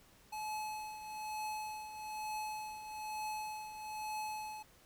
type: tone with tremolo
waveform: square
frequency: 857 Hz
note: A5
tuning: 46 cents flat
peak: -38 dBFS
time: 0.32-4.63 s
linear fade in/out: 10 ms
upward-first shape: triangle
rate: 1.1 Hz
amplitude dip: 65%
effects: pink hiss -64 dBFS RMS until 4.85 s